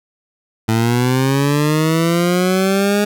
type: linear sweep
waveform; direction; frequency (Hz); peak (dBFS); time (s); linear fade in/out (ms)
20% pulse; up; 110 to 207.7; -8; 0.68-3.05; 10
effects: none